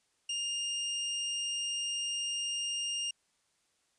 sawtooth tone, 2816 Hz, F7, 14 cents sharp, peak -29 dBFS, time 0.29-3.11 s, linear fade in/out 5 ms, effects white hiss -74 dBFS RMS until 3.98 s + resampled to 22050 Hz

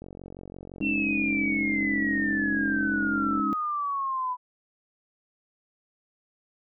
click train, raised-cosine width 2 ms, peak -28 dBFS, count 156, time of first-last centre 0.02-3.397 s, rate 45.9 Hz
sine exponential sweep, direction down, 2736 to 987.8 Hz, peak -26 dBFS, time 0.81-4.37 s, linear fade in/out 50 ms
sine chord, Ab suspended fourth, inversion none, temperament just, 207.7 / 276.9 / 311.5 Hz, Ab3 / Db4 / Eb4, 0 / -2 / +2 cents, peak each -30 dBFS, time 0.81-3.53 s, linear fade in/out 0 ms
effects none

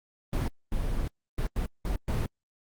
brown noise bursts at uneven times, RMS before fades -28 dBFS, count 6, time 0.33-0.48 / 0.72-1.08 / 1.38-1.47 / 1.56-1.66 / 1.85-1.96 / 2.08-2.26 s, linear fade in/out 2 ms, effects Opus 24 kbps

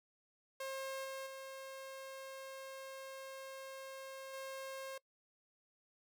sawtooth tone with level steps, 535 Hz, C5, 38 cents sharp, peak -37 / -39 / -43 / -40 dBFS, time 0.6-4.98 s, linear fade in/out 5 ms, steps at 1.04 / 1.26 / 4.33 s, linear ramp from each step 10 ms, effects noise-tail reverb RT60 0.1 s tail -23 dB re dry

